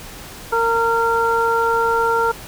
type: harmonic tone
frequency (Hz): 460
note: A#4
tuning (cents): -23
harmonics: 1 / 2 / 3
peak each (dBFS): -19 / -19 / -19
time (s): 0.52-2.32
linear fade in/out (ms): 10
effects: pink hiss -36 dBFS RMS until 2.47 s